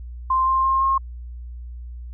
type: tone with pitch steps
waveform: sine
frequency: 1046.5 / 1055.6 / 1064.8 / 1074.1 Hz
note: C6 / C6 / C6 / C6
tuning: 0 / +15 / +30 / +45 cents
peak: -16 dBFS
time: 0.3-0.98 s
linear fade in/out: 5 ms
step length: 170 ms
effects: added 60 Hz sine -32 dBFS peak until 2.13 s